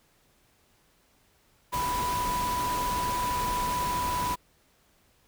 sine tone in noise, 987.8 Hz, B5, in tune, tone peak -27 dBFS, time 1.72-4.36 s, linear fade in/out 20 ms, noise pink, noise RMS -34 dBFS, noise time 1.72-4.36 s, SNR +4 dB, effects pink hiss -65 dBFS RMS until 5.27 s

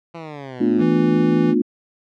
10% pulse exponential sweep, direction down, 170.6 to 103.83 Hz, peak -23 dBFS, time 0.14-0.83 s, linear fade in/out 10 ms
sine chord, B half-diminished seventh, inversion third, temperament just, 222.2 / 246.9 / 296.3 / 355.6 Hz, A3 / B3 / D4 / F4, +17 / 0 / +15 / +31 cents, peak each -20 dBFS, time 0.6-1.62 s, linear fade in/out 10 ms
square tone, 164.81 Hz, E3, in tune, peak -21 dBFS, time 0.78-1.55 s, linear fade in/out 50 ms
effects low-pass 3000 Hz 12 dB/octave

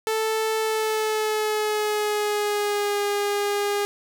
sawtooth tone with pitch glide, 440 to 408.2 Hz, A4 to G#4, 0 to -30 cents, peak -18 dBFS, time 0.07-3.85 s, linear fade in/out 0 ms, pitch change -130 cents, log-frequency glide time 0.59-3.01 s, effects none

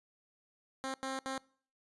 10% pulse tone bursts at uneven times, 265.8 Hz, C4, 27 cents sharp, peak -28 dBFS, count 3, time 0.84-0.94 / 1.03-1.19 / 1.26-1.38 s, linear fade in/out 0 ms, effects noise-tail reverb RT60 0.5 s tail -24 dB re dry + resampled to 24000 Hz

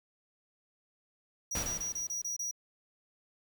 square tone bursts, 5790 Hz, F#8, 38 cents flat, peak -34 dBFS, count 7, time 1.51-2.512 s, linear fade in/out 5 ms, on 120 ms, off 27 ms
pink noise with exponential decay, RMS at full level -34 dBFS, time 1.55-2.34 s, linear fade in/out 2 ms, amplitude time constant 170 ms
effects none

